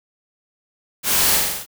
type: noise with echo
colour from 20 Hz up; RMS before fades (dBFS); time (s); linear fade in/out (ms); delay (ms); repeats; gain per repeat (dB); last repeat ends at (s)
white; -20; 1.03-1.4; 50; 44; 6; -2; 1.664
effects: none